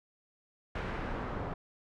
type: noise with low-pass filter sweep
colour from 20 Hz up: pink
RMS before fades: -37 dBFS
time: 0.75-1.54 s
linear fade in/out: 5 ms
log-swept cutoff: 2000 to 1100 Hz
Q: 0.99
effects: none

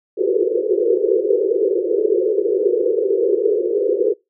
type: band-pass noise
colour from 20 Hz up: pink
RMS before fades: -17 dBFS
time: 0.17-4.14 s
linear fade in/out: 20 ms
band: 360 to 500 Hz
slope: 96 dB/octave
effects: noise-tail reverb RT60 0.2 s tail -23 dB re dry

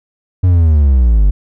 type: linear sweep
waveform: triangle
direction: down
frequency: 93 to 46.54 Hz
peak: -4 dBFS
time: 0.43-1.31 s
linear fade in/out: 10 ms
effects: none

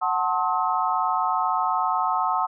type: chord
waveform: sine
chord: F# diminished seventh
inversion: none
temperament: just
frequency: 740 / 888 / 1065.6 / 1278.7 Hz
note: F#5 / A5 / C6 / Eb6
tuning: 0 / +16 / +31 / +47 cents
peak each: -26 dBFS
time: 0.01-2.47 s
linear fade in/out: 20 ms
effects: none

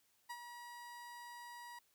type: tone with ADSR envelope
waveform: 30% pulse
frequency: 960 Hz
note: B5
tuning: 49 cents flat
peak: -40 dBFS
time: 0.29-1.79 s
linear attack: 15 ms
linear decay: 56 ms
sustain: -7 dB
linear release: 5 ms
effects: white hiss -75 dBFS RMS until 1.94 s

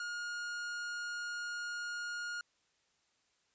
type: tone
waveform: 45% pulse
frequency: 1427 Hz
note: F6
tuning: 37 cents sharp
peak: -38 dBFS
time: 0-2.41 s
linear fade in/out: 2 ms
effects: white hiss -75 dBFS RMS until 3.54 s + resampled to 16000 Hz

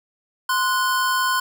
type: tone pair together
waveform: square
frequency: 1038.7 / 1469 Hz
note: C6 / F#6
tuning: -13 / -13 cents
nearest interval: tritone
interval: 600 cents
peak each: -21 / -23 dBFS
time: 0.49-1.4 s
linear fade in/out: 5 ms
effects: none

